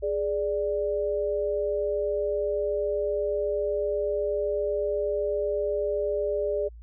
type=tone pair together; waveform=sine; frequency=415.3 / 587.3 Hz; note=G#4 / D5; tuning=0 / 0 cents; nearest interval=tritone; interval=600 cents; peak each=-27 dBFS; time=0.02-6.69 s; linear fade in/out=20 ms; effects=added 57 Hz sine -42 dBFS peak until 6.82 s